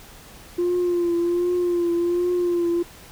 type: tone with vibrato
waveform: sine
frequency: 349.2 Hz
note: F4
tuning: in tune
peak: -17 dBFS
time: 0.58-2.83 s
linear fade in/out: 10 ms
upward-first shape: triangle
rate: 1.3 Hz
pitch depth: 42 cents each way
effects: tanh soft clip ceiling -16 dBFS + pink hiss -45 dBFS RMS until 3.11 s